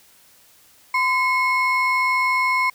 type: ring-modulated tone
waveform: triangle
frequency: 1600 Hz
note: G6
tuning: 35 cents sharp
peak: -12 dBFS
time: 0.94-2.7 s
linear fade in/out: 5 ms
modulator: 577 Hz
effects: white hiss -53 dBFS RMS until 2.74 s